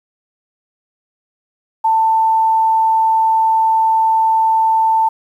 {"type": "tone", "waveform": "sine", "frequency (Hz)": 890, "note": "A5", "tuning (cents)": 20, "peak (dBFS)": -10, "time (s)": [1.84, 5.09], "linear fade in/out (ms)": 10, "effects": ["8-bit"]}